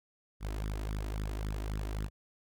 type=tone with flanger; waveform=sawtooth; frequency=52 Hz; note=G#1; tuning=3 cents sharp; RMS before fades=-36 dBFS; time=0.4-2.1 s; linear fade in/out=50 ms; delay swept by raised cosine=0.57 to 3.17 ms; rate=3.7 Hz; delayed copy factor=+0.75; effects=none